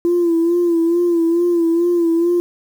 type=tone with vibrato; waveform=sine; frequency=340.4 Hz; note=F4; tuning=44 cents flat; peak=-11 dBFS; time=0.05-2.4 s; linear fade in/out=0 ms; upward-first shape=sine; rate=2.3 Hz; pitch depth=52 cents each way; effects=tanh soft clip ceiling -9 dBFS + 7-bit